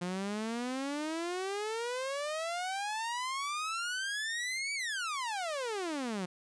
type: exponential two-way sweep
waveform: sawtooth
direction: up then down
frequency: 174.61 to 2302 to 174.61 Hz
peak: -30 dBFS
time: 0.01-6.26 s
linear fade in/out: 10 ms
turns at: 4.74 s
effects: resampled to 22050 Hz